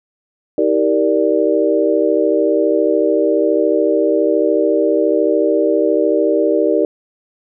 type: chord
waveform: sine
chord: Eb major seventh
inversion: none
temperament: equal with one note detuned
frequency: 319.1 / 392 / 466.2 / 587.3 Hz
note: Eb4 / G4 / Bb4 / D5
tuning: +44 / 0 / 0 / 0 cents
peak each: -17 dBFS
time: 0.58-6.85 s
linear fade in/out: 2 ms
effects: none